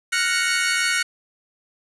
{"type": "chord", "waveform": "sawtooth", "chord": "Gb major seventh", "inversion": "third", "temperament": "equal", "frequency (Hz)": [1396.9, 1480, 1864.7, 2217], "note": ["F6", "Gb6", "Bb6", "Db7"], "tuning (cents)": [0, 0, 0, 0], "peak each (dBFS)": [-23, -20, -23, -20], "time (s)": [0.12, 1.03], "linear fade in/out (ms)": 10, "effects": ["resampled to 24000 Hz", "7-bit"]}